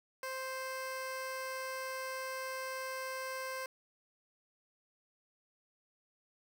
15% pulse tone, 523.3 Hz, C5, in tune, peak -32 dBFS, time 0.23-3.66 s, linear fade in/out 2 ms, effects none

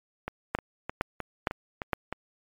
two click trains, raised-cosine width 0.5 ms, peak -10 / -17 dBFS, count 4 / 7, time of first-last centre 0.55-1.932 / 0.28-2.126 s, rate 2.17 / 3.25 Hz, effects MP3 96 kbps

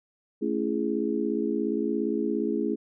sine chord, A major seventh, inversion none, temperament equal with one note detuned, 220 / 277.2 / 334.4 / 415.3 Hz, A3 / C#4 / E4 / G#4, 0 / 0 / +25 / 0 cents, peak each -30 dBFS, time 0.41-2.76 s, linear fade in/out 20 ms, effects none

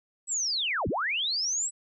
sine linear two-way sweep, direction down then up, 7990 to 47.37 to 7990 Hz, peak -26 dBFS, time 0.27-1.71 s, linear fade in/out 50 ms, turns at 0.88 s, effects none

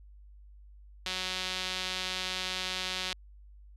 sawtooth tone with band-pass filter, 185 Hz, F#3, in tune, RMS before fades -35 dBFS, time 1.06-3.13 s, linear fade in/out 2 ms, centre 3700 Hz, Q 1.8, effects added 50 Hz sine -50 dBFS peak until 3.76 s + resampled to 32000 Hz

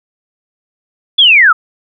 sine linear sweep, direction down, 3492 to 1226 Hz, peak -3 dBFS, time 1.18-1.53 s, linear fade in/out 10 ms, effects none

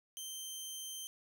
15% pulse tone, 3123 Hz, G7, 7 cents flat, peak -35 dBFS, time 0.17-1.07 s, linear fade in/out 0 ms, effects none

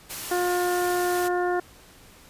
white noise, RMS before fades -34 dBFS, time 0.09-1.29 s, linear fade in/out 20 ms
harmonic tone, 356.5 Hz, F4, 36 cents sharp, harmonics 1 / 2 / 3 / 4 / 5, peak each -24 / -27 / -35 / -33 / -36 dBFS, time 0.31-1.6 s, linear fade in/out 5 ms
effects pink hiss -51 dBFS RMS until 2.29 s + resampled to 32000 Hz

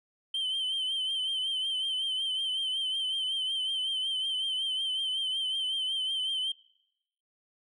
sine tone with vibrato, 3098 Hz, G7, 21 cents flat, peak -26 dBFS, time 0.34-6.52 s, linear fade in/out 5 ms, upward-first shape triangle, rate 5.4 Hz, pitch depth 62 cents each way, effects noise-tail reverb RT60 0.9 s tail -26 dB re dry + tanh soft clip ceiling -27 dBFS

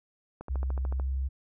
click train, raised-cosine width 1 ms, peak -26 dBFS, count 9, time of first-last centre 0.41-0.998 s, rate 13.6 Hz
sine tone with pitch glide, 65.41 to 66.4 Hz, C2 to C2, 0 to +26 cents, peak -27 dBFS, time 0.49-1.29 s, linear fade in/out 20 ms, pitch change +26 cents, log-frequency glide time 0.95-1.09 s
effects none

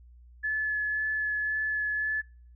sine tone with vibrato, 1719 Hz, A6, 41 cents flat, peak -26 dBFS, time 0.43-2.22 s, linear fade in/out 20 ms, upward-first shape sine, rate 1.9 Hz, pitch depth 11 cents each way, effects noise-tail reverb RT60 0.5 s tail -25 dB re dry + added 60 Hz sine -50 dBFS peak until 2.55 s

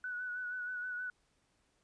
sine tone with vibrato, 1480 Hz, F#6, in tune, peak -37 dBFS, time 0.04-1.1 s, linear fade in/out 2 ms, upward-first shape sine, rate 6.3 Hz, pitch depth 31 cents each way, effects pink hiss -75 dBFS RMS until 1.83 s + resampled to 22050 Hz

